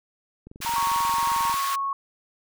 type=click train; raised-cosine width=3 ms; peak=-30 dBFS; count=25; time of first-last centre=0.47-1.541 s; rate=22.4 Hz
type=high-pass noise; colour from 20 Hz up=pink; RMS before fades=-32 dBFS; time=0.61-1.76 s; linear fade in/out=10 ms; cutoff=1000 Hz; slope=24 dB/octave
type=tone with vibrato; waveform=sine; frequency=932.3 Hz; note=A#5; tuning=in tune; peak=-24 dBFS; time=0.66-1.53 s; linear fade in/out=2 ms; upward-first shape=triangle; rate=3.7 Hz; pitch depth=9 cents each way
type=tone with pitch glide; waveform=sine; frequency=1108.7 to 1101 Hz; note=C#6 to C#6; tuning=0 to -12 cents; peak=-24 dBFS; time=0.76-1.93 s; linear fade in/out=2 ms; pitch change=-12 cents; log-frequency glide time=0.98-1.14 s
effects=none